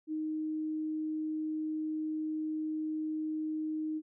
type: tone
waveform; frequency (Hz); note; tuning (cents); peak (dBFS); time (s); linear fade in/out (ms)
sine; 311.1; D#4; 0; -32; 0.07-4.02; 50
effects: none